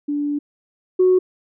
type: tone pair in turn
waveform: sine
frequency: 290.9 / 368.7 Hz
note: D4 / F#4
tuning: -16 / -6 cents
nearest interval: major third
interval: 410 cents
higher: second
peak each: -19 / -10 dBFS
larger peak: second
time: 0.08-0.39 / 0.99-1.19 s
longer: first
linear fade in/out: 10 ms
effects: tanh soft clip ceiling -7 dBFS